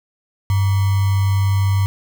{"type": "tone with sample-and-hold", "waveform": "sine", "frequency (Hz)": 98, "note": "G2", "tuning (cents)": 0, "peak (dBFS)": -13, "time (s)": [0.5, 1.86], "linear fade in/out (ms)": 0, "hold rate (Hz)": 1050, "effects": []}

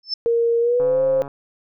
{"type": "tone with exponential growth", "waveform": "sine", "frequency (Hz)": 5274, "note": "E8", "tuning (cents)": 0, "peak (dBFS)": -17, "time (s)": [0.03, 0.14], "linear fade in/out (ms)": 5, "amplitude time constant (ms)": 23}
{"type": "tone with pitch glide", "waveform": "sine", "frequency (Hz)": [466.2, 529.4], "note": ["A#4", "C5"], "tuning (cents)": [0, 20], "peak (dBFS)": -15, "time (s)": [0.26, 1.22], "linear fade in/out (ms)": 0, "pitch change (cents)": 220, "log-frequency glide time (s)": [0.6, 1.03]}
{"type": "click train", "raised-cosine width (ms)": 1, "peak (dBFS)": -21, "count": 68, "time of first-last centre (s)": [0.8, 1.279], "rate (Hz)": 140}
{"effects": []}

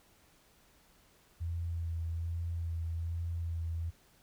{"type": "tone with vibrato", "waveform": "sine", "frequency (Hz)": 83.7, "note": "E2", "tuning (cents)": 27, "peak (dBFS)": -33, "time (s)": [1.4, 3.91], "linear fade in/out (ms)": 20, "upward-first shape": "sine", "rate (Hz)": 1.2, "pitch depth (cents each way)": 21, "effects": ["pink hiss -65 dBFS RMS until 4.22 s"]}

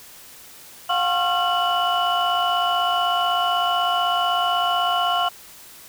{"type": "tone cluster", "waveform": "sine", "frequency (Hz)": [709, 765, 1080, 1373, 2958], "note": ["F5", "G5", "C#6", "F6", "F#7"], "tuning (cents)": [26, -42, -45, -30, -1], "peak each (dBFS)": [-21, -29, -23, -24, -24], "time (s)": [0.89, 5.29], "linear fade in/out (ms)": 10, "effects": ["tanh soft clip ceiling -12 dBFS", "white hiss -44 dBFS RMS until 5.88 s"]}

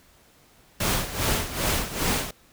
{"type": "noise with tremolo", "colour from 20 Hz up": "pink", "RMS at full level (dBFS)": -23, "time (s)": [0.8, 2.31], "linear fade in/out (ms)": 5, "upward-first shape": "sine", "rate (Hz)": 2.5, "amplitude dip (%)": 75, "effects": ["pink hiss -57 dBFS RMS until 2.52 s"]}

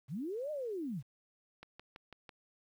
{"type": "linear two-way sweep", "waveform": "sine", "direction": "up then down", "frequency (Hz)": [110, 622.3, 110], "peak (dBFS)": -36, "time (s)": [0.08, 1.03], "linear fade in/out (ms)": 50, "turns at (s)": 0.51}
{"type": "click train", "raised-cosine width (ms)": 0.3, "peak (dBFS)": -33, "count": 5, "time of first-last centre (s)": [1.63, 2.292], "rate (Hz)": 6.04}
{"effects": ["11-bit"]}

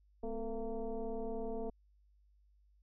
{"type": "tone with frequency modulation", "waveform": "sine", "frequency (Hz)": 214.7, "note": "A3", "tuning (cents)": -42, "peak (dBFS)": -36, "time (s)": [0.23, 1.7], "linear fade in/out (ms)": 5, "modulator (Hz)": 233, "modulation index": 1.9, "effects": ["added 50 Hz sine -65 dBFS peak until 2.82 s"]}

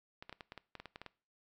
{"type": "clicks", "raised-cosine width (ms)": 0.3, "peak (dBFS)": -30, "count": 12, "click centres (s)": [0.225, 0.295, 0.327, 0.408, 0.521, 0.577, 0.753, 0.8, 0.857, 0.959, 1.016, 1.063], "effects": ["noise-tail reverb RT60 0.4 s tail -21 dB re dry"]}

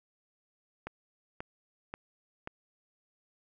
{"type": "click train", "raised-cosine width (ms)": 0.5, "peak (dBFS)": -23, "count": 4, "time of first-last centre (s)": [0.87, 2.474], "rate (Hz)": 1.87, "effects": []}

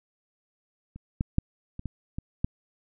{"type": "clicks", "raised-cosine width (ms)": 5, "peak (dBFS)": [-29, -13, -9, -24, -20, -20, -12], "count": 7, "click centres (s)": [0.96, 1.209, 1.384, 1.794, 1.857, 2.185, 2.445], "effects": []}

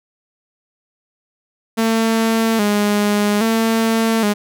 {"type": "tone with vibrato", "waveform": "sawtooth", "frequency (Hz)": 215.7, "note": "A3", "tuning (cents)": -34, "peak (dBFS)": -10, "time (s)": [1.77, 4.34], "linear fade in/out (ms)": 20, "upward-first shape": "square", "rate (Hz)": 0.61, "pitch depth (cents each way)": 74, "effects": []}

